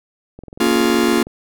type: click train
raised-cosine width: 2 ms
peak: -22 dBFS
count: 20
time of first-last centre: 0.39-1.27 s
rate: 21.6 Hz
type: chord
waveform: 45% pulse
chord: Bb minor seventh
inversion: none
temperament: just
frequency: 233.1 / 279.7 / 349.6 / 419.5 Hz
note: Bb3 / Db4 / F4 / Ab4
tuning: 0 / +16 / +2 / +17 cents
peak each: -18 / -20 / -17 / -22 dBFS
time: 0.6-1.23 s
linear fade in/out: 5 ms
effects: none